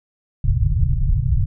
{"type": "low-pass noise", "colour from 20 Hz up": "pink", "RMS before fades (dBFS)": -17, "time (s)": [0.44, 1.46], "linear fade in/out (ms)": 5, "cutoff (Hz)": 150, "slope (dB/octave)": 96, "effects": []}